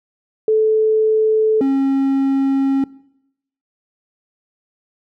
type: tone pair in turn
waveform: sine / triangle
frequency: 436 / 271.5 Hz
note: A4 / C#4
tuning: -16 / -36 cents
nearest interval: minor sixth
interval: 820 cents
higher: first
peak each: -11 / -11 dBFS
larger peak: neither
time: 0.48-1.61 / 1.61-2.84 s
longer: second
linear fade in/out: 2 ms
effects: noise-tail reverb RT60 0.8 s tail -21 dB re dry